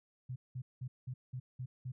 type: tone bursts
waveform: sine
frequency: 127 Hz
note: B2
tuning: 49 cents sharp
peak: -38 dBFS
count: 7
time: 0.29-1.92 s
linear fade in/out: 10 ms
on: 70 ms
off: 190 ms
effects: none